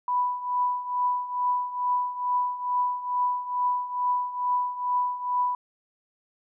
sine tone with tremolo, 989 Hz, B5, 2 cents sharp, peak -20 dBFS, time 0.08-5.55 s, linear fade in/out 2 ms, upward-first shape triangle, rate 2.3 Hz, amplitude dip 80%, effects none

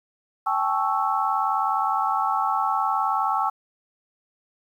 sine chord, A dominant seventh, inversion third, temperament equal with one note detuned, 784 / 863.4 / 1108.7 / 1318.5 Hz, G5 / A5 / C#6 / E6, 0 / -33 / 0 / 0 cents, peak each -26 dBFS, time 0.46-3.5 s, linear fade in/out 10 ms, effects 9-bit

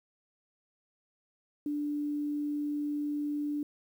sine tone with quantisation, 293.7 Hz, D4, in tune, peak -30 dBFS, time 1.66-3.63 s, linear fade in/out 2 ms, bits 10, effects none

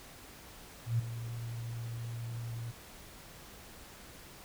sine tone with ADSR envelope, 116.54 Hz, A#2, in tune, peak -25 dBFS, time 0.85-2.72 s, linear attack 140 ms, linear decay 13 ms, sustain -12 dB, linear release 19 ms, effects pink hiss -52 dBFS RMS until 4.44 s

